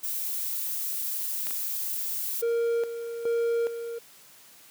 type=noise; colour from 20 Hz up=violet; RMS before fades=-31 dBFS; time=0.03-2.42 s; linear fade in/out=10 ms
type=clicks; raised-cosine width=0.2 ms; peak=-21 dBFS; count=2; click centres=1.469 / 1.508 s
type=tone with tremolo; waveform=triangle; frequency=466.2 Hz; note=A#4; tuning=in tune; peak=-21 dBFS; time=2.42-3.99 s; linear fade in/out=10 ms; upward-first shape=square; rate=1.2 Hz; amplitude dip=65%
effects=white hiss -53 dBFS RMS until 4.7 s + high-pass 100 Hz 12 dB/octave